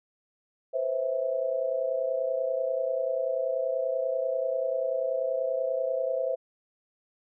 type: tone cluster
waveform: sine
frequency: 497.7 / 528 / 654 Hz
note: B4 / C5 / E5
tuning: +13 / +16 / -14 cents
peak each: -33 / -28 / -31 dBFS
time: 0.73-6.36 s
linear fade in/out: 20 ms
effects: none